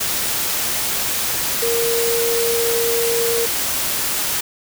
sine tone in noise, 465.7 Hz, A#4, 2 cents flat, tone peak -18 dBFS, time 1.62-3.46 s, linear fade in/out 10 ms, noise white, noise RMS -21 dBFS, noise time 0-4.41 s, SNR 0 dB, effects none

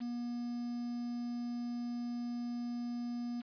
triangle tone with quantisation, 240 Hz, B3, 49 cents flat, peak -34 dBFS, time 0-3.42 s, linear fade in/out 20 ms, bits 9, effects resampled to 11025 Hz

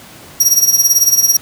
sawtooth tone with tremolo, 5680 Hz, F8, 28 cents sharp, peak -3 dBFS, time 0.4-1.37 s, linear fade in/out 5 ms, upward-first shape sine, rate 18 Hz, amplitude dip 75%, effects pink hiss -37 dBFS RMS until 1.41 s + high-pass 80 Hz 12 dB/octave

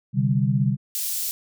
sine chord, C suspended second, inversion none, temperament just, 130.81 / 147.16 / 196.22 Hz, C3 / D3 / G3, 0 / +4 / +2 cents, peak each -21 / -23 / -23 dBFS, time 0.13-0.77 s, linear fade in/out 50 ms
white high-pass noise, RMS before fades -27 dBFS, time 0.95-1.31 s, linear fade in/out 0 ms, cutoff 5000 Hz, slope 12 dB/octave
effects none

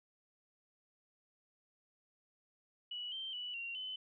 sine tone with pitch steps, 2940 / 3132 / 2956 / 2759 / 3033 Hz, F#7 / G7 / F#7 / F7 / F#7, -12 / -2 / -2 / -22 / +42 cents, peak -40 dBFS, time 2.91-3.96 s, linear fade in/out 5 ms, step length 210 ms, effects none

